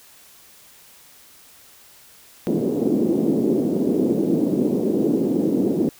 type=band-pass noise; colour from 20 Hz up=pink; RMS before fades=-20 dBFS; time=2.47-5.89 s; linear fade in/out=0 ms; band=220 to 390 Hz; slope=24 dB/octave; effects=white hiss -49 dBFS RMS until 5.99 s